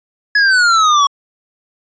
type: exponential sweep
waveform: square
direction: down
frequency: 1700 to 1108.7 Hz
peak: -9 dBFS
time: 0.35-1.07 s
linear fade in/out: 5 ms
effects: resampled to 16000 Hz